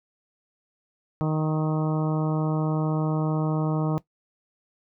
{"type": "harmonic tone with a mistuned harmonic", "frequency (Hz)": 155.56, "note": "D#3", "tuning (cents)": 0, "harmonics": [1, 2, 3, 4, 5, 6, 7, 8], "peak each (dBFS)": [-23, -29, -33, -35, -37, -39, -40, -41], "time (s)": [1.21, 3.98], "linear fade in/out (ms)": 0, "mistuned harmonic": 8, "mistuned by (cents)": 17, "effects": ["noise-tail reverb RT60 0.1 s tail -17 dB re dry"]}